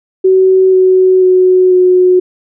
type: tone with pitch steps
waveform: sine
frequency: 376.8 / 372.9 / 369 / 365.2 Hz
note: F#4 / F#4 / F#4 / F#4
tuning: +32 / +14 / -5 / -23 cents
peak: -4 dBFS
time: 0.24-2.2 s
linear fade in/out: 10 ms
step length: 490 ms
effects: none